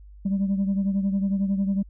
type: beating tone pair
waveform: sine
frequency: 194.8 / 205.8 Hz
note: G3 / G#3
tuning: -11 / -16 cents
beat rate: 11 Hz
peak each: -20 / -27 dBFS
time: 0.25-1.83 s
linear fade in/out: 10 ms
effects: tanh soft clip ceiling -18 dBFS + added 50 Hz sine -43 dBFS peak until 1.89 s